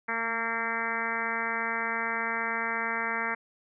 harmonic tone with a mistuned harmonic, 228.7 Hz, A#3, 33 cents flat, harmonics 1 / 2 / 3 / 4 / 5 / 6 / 7 / 8 / 9 / 10, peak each -41 / -40 / -41 / -36 / -38 / -36 / -35 / -35 / -35 / -41 dBFS, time 0.08-3.35 s, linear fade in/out 10 ms, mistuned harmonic 1, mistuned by -22 cents, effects none

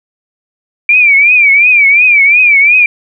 sine tone with vibrato, 2349 Hz, D7, in tune, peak -3 dBFS, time 0.89-2.86 s, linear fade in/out 2 ms, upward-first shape triangle, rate 2.8 Hz, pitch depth 140 cents each way, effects none

